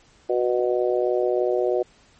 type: harmonic tone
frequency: 123 Hz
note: B2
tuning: 7 cents flat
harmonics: 3 / 4 / 5 / 6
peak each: -22 / -24 / -25 / -31 dBFS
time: 0.29-1.83 s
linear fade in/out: 10 ms
effects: pink hiss -56 dBFS RMS until 2.19 s + MP3 32 kbps